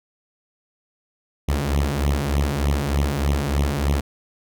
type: beating tone pair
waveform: sawtooth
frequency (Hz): 69.3 / 72.6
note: C#2 / D2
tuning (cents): 0 / -19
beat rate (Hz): 3.3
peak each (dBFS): -18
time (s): 1.48-4.01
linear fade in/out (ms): 10
effects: none